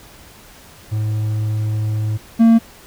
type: tone pair in turn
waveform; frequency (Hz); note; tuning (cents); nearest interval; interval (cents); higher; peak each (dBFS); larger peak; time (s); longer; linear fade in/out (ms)
triangle; 107.6 / 228; A2 / A#3; -38 / -38; octave + minor second; 1300; second; -15 / -5; second; 0.91-2.18 / 2.39-2.59; first; 20
effects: pink hiss -43 dBFS RMS until 2.86 s